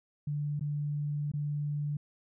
sine tone with dropouts, 146.83 Hz, D3, in tune, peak -30 dBFS, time 0.27-1.97 s, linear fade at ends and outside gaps 5 ms, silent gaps 0.595-0.609 / 1.317-1.336 s, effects none

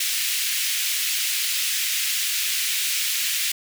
pink high-pass noise, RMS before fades -24 dBFS, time 0-3.52 s, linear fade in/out 5 ms, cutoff 2200 Hz, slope 24 dB/octave, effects none

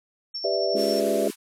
sine tone with tremolo, 5440 Hz, F8, 46 cents flat, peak -28 dBFS, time 0.34-1 s, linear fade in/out 10 ms, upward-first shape sine, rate 11 Hz, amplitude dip 45%
sine chord, E minor seventh, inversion first, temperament equal, 392 / 493.9 / 587.3 / 659.3 Hz, G4 / B4 / D5 / E5, 0 / 0 / 0 / 0 cents, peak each -27 / -29 / -27 / -27 dBFS, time 0.44-1.28 s, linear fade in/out 5 ms
harmonic tone, 69.6 Hz, C#2, 8 cents sharp, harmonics 3 / 4 / 5 / 6, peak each -31 / -31 / -31 / -31 dBFS, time 0.74-1.31 s, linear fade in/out 10 ms
white band-pass noise, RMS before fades -40 dBFS, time 0.75-1.36 s, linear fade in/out 50 ms, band 930 to 13000 Hz, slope 48 dB/octave
effects none

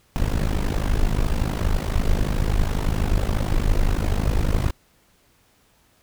brown noise with amplitude modulation, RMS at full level -17 dBFS, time 0.16-4.71 s, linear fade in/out 0 ms, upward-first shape sine, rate 51.8 Hz, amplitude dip 85%, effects pink hiss -60 dBFS RMS until 6.02 s

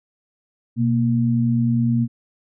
sine tone pair together, 123.47 / 233.1 Hz, B2 / A#3, 0 / 0 cents, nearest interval major seventh, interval 1100 cents, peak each -19 / -18 dBFS, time 0.76-2.08 s, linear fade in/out 50 ms, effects none

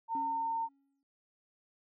sine tone, 910 Hz, A#5, 42 cents flat, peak -31 dBFS, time 0.08-0.69 s, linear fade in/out 50 ms
triangle tone with exponential decay, 276.2 Hz, C#4, 6 cents flat, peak -38 dBFS, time 0.15-1.03 s, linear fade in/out 1 ms, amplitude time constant 190 ms
effects none

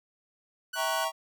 sawtooth tone, 1485 Hz, F#6, 6 cents sharp, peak -30 dBFS, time 0.73-1.05 s, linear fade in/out 10 ms
square chord, E diminished seventh, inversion none, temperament equal with one note detuned, 650.2 / 784 / 932.3 / 1108.7 Hz, E5 / G5 / Bb5 / Db6, -24 / 0 / 0 / 0 cents, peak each -33 / -37 / -34 / -34 dBFS, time 0.75-1.12 s, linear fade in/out 50 ms
effects none

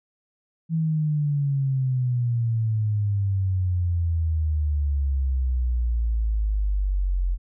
sine exponential sweep, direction down, 164.2 to 43.65 Hz, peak -20 dBFS, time 0.69-7.38 s, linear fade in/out 50 ms, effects none

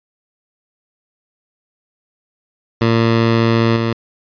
15% pulse tone with level steps, 114.8 Hz, A#2, 26 cents flat, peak -5 / -9 dBFS, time 2.81-3.93 s, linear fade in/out 5 ms, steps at 3.76 s, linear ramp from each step 2 ms, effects resampled to 11025 Hz

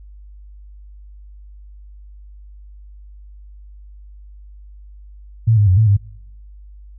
sine tone with pitch steps, 112.7 / 103.7 / 92 / 110.2 / 100.7 Hz, A2 / G#2 / F#2 / A2 / G2, +42 / -2 / -9 / +3 / +47 cents, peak -9 dBFS, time 5.47-5.97 s, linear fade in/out 10 ms, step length 100 ms, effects noise-tail reverb RT60 0.9 s tail -26 dB re dry + added 50 Hz sine -37 dBFS peak until 6.98 s

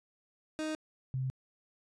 30% pulse / sine tone pair in turn, 311.1 / 130.8 Hz, D#4 / C3, 0 / 0 cents, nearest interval octave + minor third, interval 1500 cents, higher first, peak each -31 / -31 dBFS, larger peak neither, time 0.59-0.75 / 1.14-1.3 s, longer neither, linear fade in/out 0 ms, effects resampled to 22050 Hz

